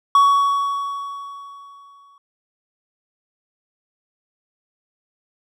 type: tone with exponential decay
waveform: triangle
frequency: 1122 Hz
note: C#6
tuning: 21 cents sharp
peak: -7 dBFS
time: 0.15-2.18 s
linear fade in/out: 2 ms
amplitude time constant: 440 ms
effects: none